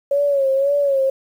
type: tone with vibrato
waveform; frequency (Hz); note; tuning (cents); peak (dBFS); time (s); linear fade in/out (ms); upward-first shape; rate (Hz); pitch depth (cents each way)
sine; 554.4; C#5; 0; -14; 0.11-1.1; 5; sine; 1.9; 64
effects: 8-bit